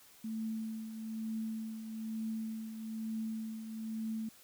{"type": "tone with tremolo", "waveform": "sine", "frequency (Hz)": 221.2, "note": "A3", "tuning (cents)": 9, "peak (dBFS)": -34, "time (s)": [0.24, 4.29], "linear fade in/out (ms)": 5, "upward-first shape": "triangle", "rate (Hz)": 1.1, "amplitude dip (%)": 60, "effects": ["white hiss -60 dBFS RMS until 4.43 s"]}